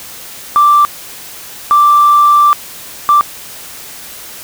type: tone bursts at uneven times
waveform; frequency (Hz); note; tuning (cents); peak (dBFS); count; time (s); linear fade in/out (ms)
sine; 1174.7; D6; 0; -3; 3; 0.56-0.85 / 1.71-2.53 / 3.09-3.21; 0
effects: tanh soft clip ceiling 0 dBFS + white hiss -30 dBFS RMS until 4.43 s